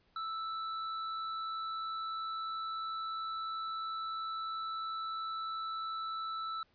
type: tone with hard clipping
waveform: sine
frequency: 1318.5 Hz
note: E6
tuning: in tune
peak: -38 dBFS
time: 0.16-6.63 s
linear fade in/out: 2 ms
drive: 12 dB
effects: pink hiss -71 dBFS RMS until 6.74 s + resampled to 11025 Hz